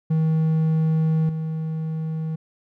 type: tone with level steps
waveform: triangle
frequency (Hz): 159.1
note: D#3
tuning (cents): +39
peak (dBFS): -15 / -22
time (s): 0.1-2.36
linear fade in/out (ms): 10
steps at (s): 1.29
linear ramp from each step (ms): 2
effects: none